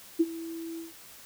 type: tone with ADSR envelope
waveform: sine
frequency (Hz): 330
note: E4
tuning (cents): +2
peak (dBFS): -17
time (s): 0.19-0.93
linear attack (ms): 16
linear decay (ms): 41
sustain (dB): -18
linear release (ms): 150
effects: white hiss -50 dBFS RMS until 1.25 s